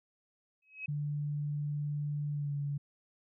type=tone with exponential growth; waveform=sine; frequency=2554 Hz; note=D#7; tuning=45 cents sharp; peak=-34 dBFS; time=0.62-0.86 s; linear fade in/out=5 ms; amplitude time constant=51 ms
type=tone with pitch glide; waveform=sine; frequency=146.83 to 143.23 Hz; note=D3 to D3; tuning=0 to -43 cents; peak=-32 dBFS; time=0.88-2.78 s; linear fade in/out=10 ms; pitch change=-43 cents; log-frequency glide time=2.32-2.53 s
effects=none